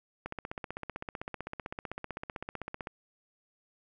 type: click train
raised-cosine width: 0.5 ms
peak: -22 dBFS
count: 42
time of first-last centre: 0.26-2.871 s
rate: 15.7 Hz
effects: none